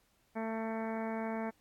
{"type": "harmonic tone", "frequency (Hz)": 223.1, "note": "A3", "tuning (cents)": 24, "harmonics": [1, 2, 3, 4, 5, 6, 7, 8, 9, 10], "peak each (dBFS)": [-37, -42, -41, -43, -51, -52, -52, -52, -56, -51], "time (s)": [0.35, 1.51], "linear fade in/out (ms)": 20, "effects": ["pink hiss -72 dBFS RMS until 1.6 s", "AAC 64 kbps"]}